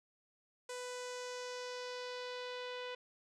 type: tone with low-pass filter sweep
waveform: sawtooth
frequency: 496.9 Hz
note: B4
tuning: 11 cents sharp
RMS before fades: -44 dBFS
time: 0.69-2.95 s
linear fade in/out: 5 ms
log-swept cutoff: 8200 to 3300 Hz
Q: 2.1
effects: none